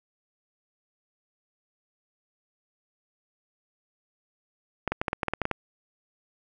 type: clicks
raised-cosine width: 0.5 ms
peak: -11 dBFS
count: 11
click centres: 4.877 / 4.92 / 5.015 / 5.082 / 5.131 / 5.232 / 5.283 / 5.336 / 5.417 / 5.454 / 5.513 s
effects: none